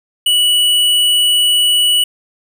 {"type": "tone", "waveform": "square", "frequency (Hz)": 2945, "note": "F#7", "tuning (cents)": -9, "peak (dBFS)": -10, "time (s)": [0.26, 2.04], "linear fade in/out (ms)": 5, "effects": []}